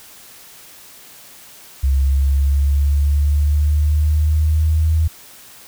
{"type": "exponential sweep", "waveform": "sine", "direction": "up", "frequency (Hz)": [67.2, 80.1], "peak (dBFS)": -12, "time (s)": [1.83, 5.08], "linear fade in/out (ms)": 10, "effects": ["white hiss -42 dBFS RMS until 5.67 s"]}